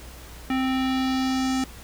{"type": "tone with low-pass filter sweep", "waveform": "square", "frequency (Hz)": 261.6, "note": "C4", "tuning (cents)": 0, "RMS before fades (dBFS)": -24, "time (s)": [0.5, 1.64], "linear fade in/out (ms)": 2, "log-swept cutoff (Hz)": [2500, 7400], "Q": 1.7, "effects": ["added 60 Hz sine -42 dBFS peak until 1.83 s", "pink hiss -45 dBFS RMS until 1.83 s"]}